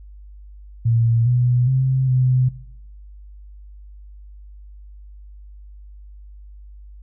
sine tone with pitch steps, 115.5 / 123.2 / 131.5 / 127.8 Hz, A#2 / B2 / C3 / C3, -16 / -4 / +9 / -40 cents, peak -14 dBFS, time 0.85-2.49 s, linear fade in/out 10 ms, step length 410 ms, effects noise-tail reverb RT60 0.7 s tail -17 dB re dry + added 50 Hz sine -38 dBFS peak until 7.02 s

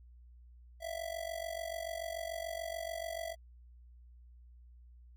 square tone with amplitude modulation, 662 Hz, E5, 7 cents sharp, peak -35 dBFS, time 0.8-3.36 s, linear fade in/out 50 ms, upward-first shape sine, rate 46.9 Hz, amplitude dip 85%, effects added 60 Hz sine -54 dBFS peak until 5.16 s

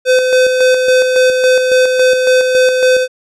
square tone with tremolo, 510 Hz, C5, 44 cents flat, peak -7 dBFS, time 0.05-3.08 s, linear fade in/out 50 ms, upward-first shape square, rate 3.6 Hz, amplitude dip 40%, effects low-pass 8000 Hz 12 dB/octave

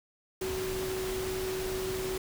sine tone in noise, 375.6 Hz, F#4, 26 cents sharp, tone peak -32 dBFS, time 0.41-2.18 s, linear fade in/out 5 ms, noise pink, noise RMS -38 dBFS, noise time 0.41-2.18 s, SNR +3 dB, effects none

